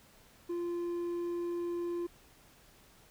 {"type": "tone with hard clipping", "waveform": "sine", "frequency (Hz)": 346.2, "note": "F4", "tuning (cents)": -15, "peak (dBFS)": -34, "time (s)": [0.49, 2.07], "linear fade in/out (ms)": 10, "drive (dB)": 3, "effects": ["pink hiss -61 dBFS RMS until 3.1 s"]}